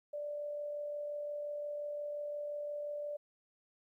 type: tone with amplitude modulation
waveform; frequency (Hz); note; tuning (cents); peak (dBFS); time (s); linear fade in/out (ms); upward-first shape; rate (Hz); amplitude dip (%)
sine; 587.3; D5; 0; -36; 0.13-3.17; 10; sine; 45.7; 30
effects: 13-bit